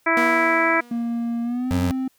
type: harmonic tone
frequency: 329.6 Hz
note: E4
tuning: in tune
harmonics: 1 / 2 / 3 / 4 / 5 / 6 / 7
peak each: -24 / -24 / -24 / -24 / -24 / -24 / -24 dBFS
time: 0.06-0.81 s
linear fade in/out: 10 ms
type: tone with exponential decay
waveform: sawtooth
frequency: 240 Hz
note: B3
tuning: 49 cents flat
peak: -18 dBFS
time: 0.17-1.42 s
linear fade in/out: 2 ms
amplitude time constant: 270 ms
type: tone with pitch glide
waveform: triangle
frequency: 234.1 to 261.3 Hz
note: A#3 to C4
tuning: +8 to -2 cents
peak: -20 dBFS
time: 0.91-2.08 s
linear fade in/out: 5 ms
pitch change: +190 cents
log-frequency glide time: 1.43-1.75 s
type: tone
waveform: 25% pulse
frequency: 91 Hz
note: F#2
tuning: 28 cents flat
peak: -17 dBFS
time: 1.71-1.91 s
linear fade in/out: 0 ms
effects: white hiss -63 dBFS RMS until 2.18 s